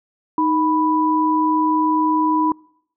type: tone pair together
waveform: sine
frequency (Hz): 311.1 / 987.7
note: D#4 / B5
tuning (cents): 0 / 0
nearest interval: octave + minor sixth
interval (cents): 2000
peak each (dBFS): -18 / -17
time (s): 0.38-2.52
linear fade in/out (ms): 2
effects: noise-tail reverb RT60 0.7 s tail -26 dB re dry